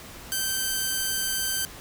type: tone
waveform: 5% pulse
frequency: 1553 Hz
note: G6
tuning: 17 cents flat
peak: -14 dBFS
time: 0.32-1.65 s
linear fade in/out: 0 ms
effects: pink hiss -43 dBFS RMS until 1.8 s